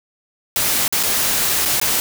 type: noise with dropouts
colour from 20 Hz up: white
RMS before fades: -18 dBFS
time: 0.56-2 s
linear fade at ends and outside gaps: 1 ms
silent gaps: 0.879-0.925 / 1.029-1.034 / 1.653-1.657 / 1.8-1.814 s
effects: none